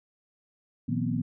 sine tone cluster, 116.1 / 158.1 / 179.2 / 239.1 / 258.2 Hz, A#2 / D#3 / F3 / A#3 / C4, -7 / +28 / +45 / +44 / -23 cents, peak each -32 / -32 / -34 / -30 / -34 dBFS, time 0.88-1.22 s, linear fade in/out 10 ms, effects none

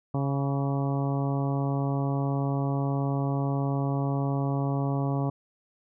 harmonic tone with a mistuned harmonic, 138.59 Hz, C#3, in tune, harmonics 1 / 2 / 3 / 4 / 5 / 6 / 7 / 8, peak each -26 / -31 / -37 / -38 / -37 / -41 / -41 / -42 dBFS, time 0.14-5.3 s, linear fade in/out 5 ms, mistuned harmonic 8, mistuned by +37 cents, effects none

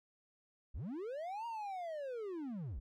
triangle linear two-way sweep, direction up then down, 37.01 to 947 to 40.36 Hz, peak -38 dBFS, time 0.74-2.8 s, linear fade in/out 10 ms, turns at 1.46 s, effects none

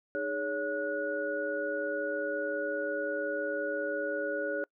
sine tone cluster, 306.9 / 416.4 / 562 / 1459 Hz, D#4 / G#4 / C#5 / F#6, -24 / +5 / +24 / -25 cents, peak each -39 / -37 / -33 / -36 dBFS, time 0.15-4.64 s, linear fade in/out 0 ms, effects noise-tail reverb RT60 0.1 s tail -26 dB re dry

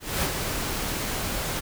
pink noise with ADSR envelope, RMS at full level -24 dBFS, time 0-1.61 s, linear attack 230 ms, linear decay 49 ms, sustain -5 dB, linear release 23 ms, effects none

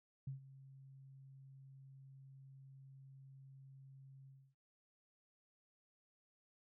sine tone with ADSR envelope, 135 Hz, C#3, 45 cents flat, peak -40 dBFS, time 0.27-4.55 s, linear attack 5 ms, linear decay 120 ms, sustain -16 dB, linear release 280 ms, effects none

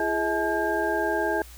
sine tone cluster, 337.9 / 416.9 / 642 / 856 / 1605 Hz, E4 / G#4 / E5 / A5 / G6, +43 / +7 / -46 / -48 / +40 cents, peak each -29 dBFS, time 0-1.42 s, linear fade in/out 2 ms, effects added 60 Hz sine -44 dBFS peak until 1.57 s + white hiss -49 dBFS RMS until 1.57 s

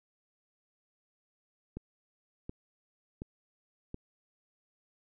click train, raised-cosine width 3 ms, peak -26 dBFS, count 4, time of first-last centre 1.77-3.944 s, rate 1.38 Hz, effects none

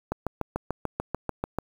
click train, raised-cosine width 1 ms, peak -13 dBFS, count 11, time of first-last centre 0.12-1.586 s, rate 6.82 Hz, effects 7-bit

